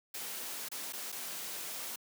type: noise with dropouts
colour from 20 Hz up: white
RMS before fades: -41 dBFS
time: 0.14-1.96 s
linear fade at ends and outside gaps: 5 ms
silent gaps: 0.687-0.715 / 0.925-0.932 / 1.12-1.124 s
effects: high-pass 200 Hz 12 dB/octave